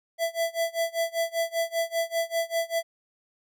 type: tone with tremolo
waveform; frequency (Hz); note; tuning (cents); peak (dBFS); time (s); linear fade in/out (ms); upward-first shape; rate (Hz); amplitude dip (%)
square; 666; E5; +18; -23; 0.18-2.83; 50; sine; 5.1; 95
effects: none